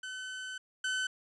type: tone pair in turn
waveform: 30% pulse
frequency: 1518 / 1518 Hz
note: F#6 / F#6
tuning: +44 / +44 cents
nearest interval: unison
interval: 0 cents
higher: neither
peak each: -36 / -28 dBFS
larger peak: second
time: 0.03-0.58 / 0.84-1.07 s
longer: first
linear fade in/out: 5 ms
effects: resampled to 22050 Hz